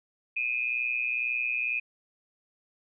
sine tone pair together, 2444 / 2566 Hz, D#7 / E7, -32 / -47 cents, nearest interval minor second, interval 85 cents, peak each -29 / -30 dBFS, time 0.36-1.8 s, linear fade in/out 10 ms, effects none

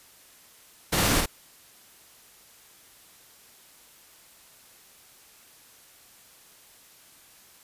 pink noise with echo, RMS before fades -24 dBFS, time 0.92-1.21 s, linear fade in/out 10 ms, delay 51 ms, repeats 1, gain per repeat -3 dB, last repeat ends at 1.261 s, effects white hiss -54 dBFS RMS until 7.63 s + resampled to 32000 Hz

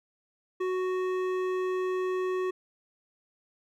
sine tone with hard clipping, 370 Hz, F#4, in tune, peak -29 dBFS, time 0.6-2.51 s, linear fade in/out 10 ms, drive 12 dB, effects none

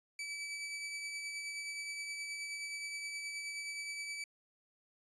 sawtooth tone with tremolo, 2302 Hz, D7, 35 cents flat, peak -35 dBFS, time 0.19-4.24 s, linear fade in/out 2 ms, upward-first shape triangle, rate 9.5 Hz, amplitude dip 35%, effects resampled to 24000 Hz

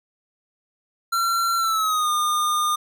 square tone with pitch glide, 1363 to 1214.3 Hz, F6 to D#6, -43 to -43 cents, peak -20 dBFS, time 1.12-2.76 s, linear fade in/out 10 ms, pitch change -200 cents, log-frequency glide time 1.57-2.1 s, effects none

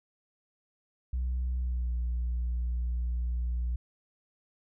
sine tone with pitch glide, 62.5 to 60.06 Hz, B1 to B1, +21 to -48 cents, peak -26 dBFS, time 1.13-3.76 s, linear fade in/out 5 ms, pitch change -69 cents, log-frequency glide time 1.59-1.93 s, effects tanh soft clip ceiling -26 dBFS

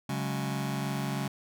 sawtooth chord, C# suspended fourth, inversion none, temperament just, 138.59 / 184.79 / 207.9 Hz, C#3 / F#3 / G#3, 0 / -2 / +2 cents, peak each -28 / -33 / -31 dBFS, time 0.09-1.28 s, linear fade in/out 5 ms, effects none

